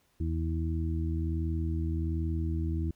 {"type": "harmonic tone", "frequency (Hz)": 81.3, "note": "E2", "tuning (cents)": -23, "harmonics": [1, 2, 3, 4], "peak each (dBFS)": [-29, -37, -41, -37], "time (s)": [0.2, 2.91], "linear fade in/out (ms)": 5, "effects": ["pink hiss -70 dBFS RMS until 2.95 s"]}